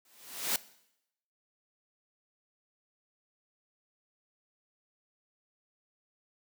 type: noise with exponential growth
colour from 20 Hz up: white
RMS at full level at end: -27 dBFS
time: 0.05-0.56 s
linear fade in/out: 2 ms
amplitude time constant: 110 ms
effects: noise-tail reverb RT60 0.8 s tail -19 dB re dry + high-pass 200 Hz 12 dB/octave